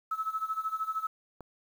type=tone with tremolo; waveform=sine; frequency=1300 Hz; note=E6; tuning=24 cents flat; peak=-27 dBFS; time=0.11-1.07 s; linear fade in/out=5 ms; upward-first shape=sine; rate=13 Hz; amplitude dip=85%
type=click; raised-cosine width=1 ms; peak=-30 dBFS; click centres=1.407 s
effects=9-bit